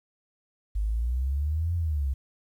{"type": "exponential two-way sweep", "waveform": "sine", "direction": "up then down", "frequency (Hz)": [49.98, 87.31, 64.7], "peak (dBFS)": -24, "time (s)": [0.75, 2.14], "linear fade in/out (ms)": 10, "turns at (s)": 1.75, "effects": ["10-bit"]}